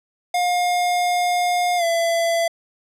square tone with pitch glide, 712 to 672 Hz, F5 to E5, +33 to +33 cents, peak -18 dBFS, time 0.34-2.48 s, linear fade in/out 5 ms, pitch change -100 cents, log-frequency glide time 1.77-1.84 s, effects low-pass 12000 Hz 12 dB/octave

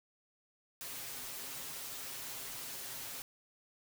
white noise with comb filter, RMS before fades -44 dBFS, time 0.81-3.22 s, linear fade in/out 0 ms, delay 7.4 ms, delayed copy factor +0.65, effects none

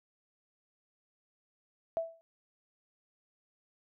sine tone with exponential decay, 659 Hz, E5, 1 cent flat, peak -26 dBFS, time 1.97-2.21 s, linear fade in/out 0 ms, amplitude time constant 52 ms, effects none

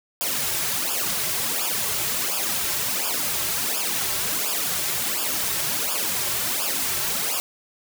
white noise with flanger, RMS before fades -25 dBFS, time 0.21-7.4 s, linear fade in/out 0 ms, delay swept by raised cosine 0.49 to 4.19 ms, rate 1.4 Hz, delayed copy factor -0.9, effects none

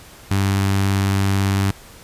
sawtooth tone with notch filter, 98 Hz, G2, in tune, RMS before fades -18 dBFS, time 0.31-1.71 s, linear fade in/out 0 ms, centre 530 Hz, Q 1.4, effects pink hiss -43 dBFS RMS until 2.03 s + resampled to 32000 Hz

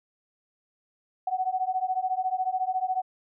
sine beating tone pair, 740 / 754 Hz, F#5 / F#5, 0 / +32 cents, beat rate 14 Hz, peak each -28 dBFS, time 1.27-3.02 s, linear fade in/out 5 ms, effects none

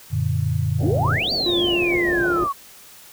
sine chord, Gb augmented, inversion none, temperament equal, 92.5 / 116.54 / 146.83 Hz, Gb2 / Bb2 / D3, 0 / 0 / 0 cents, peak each -23 dBFS, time 0.1-1.2 s, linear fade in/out 50 ms
white low-pass noise, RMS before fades -30 dBFS, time 0.78-2.49 s, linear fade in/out 50 ms, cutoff 770 Hz, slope 96 dB/octave
sine exponential two-way sweep, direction up then down, 247.6 to 4699 to 1083 Hz, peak -20 dBFS, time 0.82-2.53 s, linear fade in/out 20 ms, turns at 1.32 s
triangle tone with vibrato, 349.2 Hz, F4, in tune, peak -18 dBFS, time 1.46-2.44 s, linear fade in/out 2 ms, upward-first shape sine, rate 6.4 Hz, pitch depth 14 cents each way
effects white hiss -45 dBFS RMS until 3.12 s

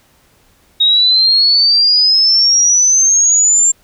sine exponential sweep, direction up, 3757 to 7380 Hz, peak -7 dBFS, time 0.8-3.72 s, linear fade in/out 10 ms, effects pink hiss -52 dBFS RMS until 3.83 s

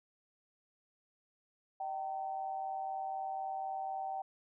sine tone with amplitude modulation, 770 Hz, G5, 31 cents flat, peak -33 dBFS, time 1.8-4.22 s, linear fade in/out 5 ms, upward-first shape sine, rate 144 Hz, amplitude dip 65%, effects none

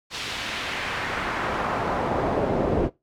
brown noise with band-pass filter sweep, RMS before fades -26 dBFS, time 0.1-2.9 s, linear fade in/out 50 ms, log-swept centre 4100 to 410 Hz, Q 1.2, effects noise-tail reverb RT60 0.2 s tail -19 dB re dry

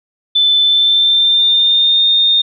sine tone with pitch glide, 3520 to 3655 Hz, A7 to A#7, 0 to -35 cents, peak -8 dBFS, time 0.35-2.42 s, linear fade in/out 10 ms, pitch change +65 cents, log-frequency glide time 0.62-2.03 s, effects none

